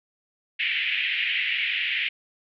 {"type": "band-pass noise", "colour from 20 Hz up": "white", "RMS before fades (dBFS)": -26, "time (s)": [0.59, 2.09], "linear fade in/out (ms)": 10, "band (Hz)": [1900, 3000], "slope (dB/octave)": 48, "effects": []}